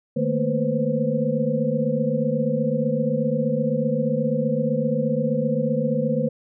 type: tone cluster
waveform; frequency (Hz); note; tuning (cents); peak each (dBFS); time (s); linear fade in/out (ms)
sine; 151.8 / 218.7 / 233.8 / 495.9 / 524; D#3 / A3 / A#3 / B4 / C5; -42 / -10 / +5 / +7 / +2; -26; 0.16-6.29; 10
effects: none